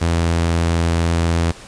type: tone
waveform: sawtooth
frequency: 83.9 Hz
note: E2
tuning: 31 cents sharp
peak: -11 dBFS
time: 0.01-1.52 s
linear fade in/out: 10 ms
effects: pink hiss -39 dBFS RMS until 1.67 s + resampled to 22050 Hz